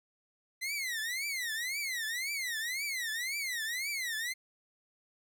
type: tone with vibrato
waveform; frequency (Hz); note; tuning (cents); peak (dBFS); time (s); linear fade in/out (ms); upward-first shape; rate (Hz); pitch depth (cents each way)
sawtooth; 2012; B6; +32; -30; 0.61-4.34; 20; triangle; 1.9; 280
effects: none